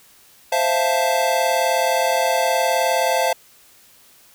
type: chord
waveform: square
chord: F major seventh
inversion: second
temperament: equal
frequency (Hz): 523.3 / 659.3 / 698.5 / 880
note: C5 / E5 / F5 / A5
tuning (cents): 0 / 0 / 0 / 0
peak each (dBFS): -23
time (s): 0.52-3.33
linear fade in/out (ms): 5
effects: white hiss -51 dBFS RMS until 4.34 s